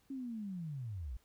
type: linear sweep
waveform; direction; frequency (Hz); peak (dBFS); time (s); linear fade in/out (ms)
sine; down; 277.2 to 51.91; -39; 0.1-1.17; 5
effects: pink hiss -72 dBFS RMS until 1.24 s